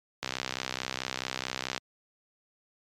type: click train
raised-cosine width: 0.2 ms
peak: -13 dBFS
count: 101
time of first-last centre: 0.23-1.778 s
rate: 64.6 Hz
effects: high-pass 100 Hz 12 dB/octave + MP3 96 kbps